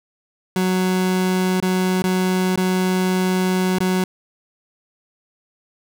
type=tone with dropouts; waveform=30% pulse; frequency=185 Hz; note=F#3; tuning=in tune; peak=-14 dBFS; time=0.56-4.04 s; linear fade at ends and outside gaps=2 ms; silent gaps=1.602-1.625 / 2.021-2.04 / 2.559-2.575 / 3.785-3.804 s; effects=none